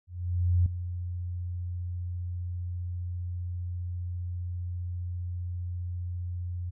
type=tone with ADSR envelope; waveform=sine; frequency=88.5 Hz; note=F2; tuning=23 cents sharp; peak=-19 dBFS; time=0.07-6.71 s; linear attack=590 ms; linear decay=3 ms; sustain=-12 dB; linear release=20 ms; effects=none